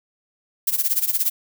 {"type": "noise with tremolo", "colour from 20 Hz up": "violet", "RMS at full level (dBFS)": -18, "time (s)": [0.67, 1.3], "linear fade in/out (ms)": 5, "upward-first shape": "sine", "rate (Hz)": 17, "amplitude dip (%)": 85, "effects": []}